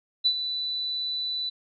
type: tone with ADSR envelope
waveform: sine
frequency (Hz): 3979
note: B7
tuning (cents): +12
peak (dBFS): -17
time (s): 0.24-1.5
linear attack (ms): 21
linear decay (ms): 70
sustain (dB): -10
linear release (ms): 13
effects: none